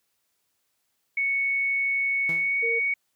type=tone with pitch glide; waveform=sine; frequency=2217 to 2234 Hz; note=C#7 to C#7; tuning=0 to +13 cents; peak=-22 dBFS; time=1.17-2.94 s; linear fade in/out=5 ms; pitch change=+13 cents; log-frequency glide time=2.36-2.6 s
type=tone with exponential decay; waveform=sawtooth; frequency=164.81 Hz; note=E3; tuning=in tune; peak=-29 dBFS; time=2.29-2.58 s; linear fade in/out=0 ms; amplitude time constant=62 ms
type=tone; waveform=sine; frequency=462.1 Hz; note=A#4; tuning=15 cents flat; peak=-28 dBFS; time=2.62-2.8 s; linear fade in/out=20 ms
effects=white hiss -74 dBFS RMS until 3.15 s + high-pass 60 Hz 12 dB/octave